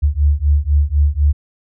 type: beating tone pair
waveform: sine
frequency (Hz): 71 / 75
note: C#2 / D2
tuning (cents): +42 / +37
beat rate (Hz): 4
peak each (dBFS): -14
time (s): 0.02-1.33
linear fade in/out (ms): 20
effects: none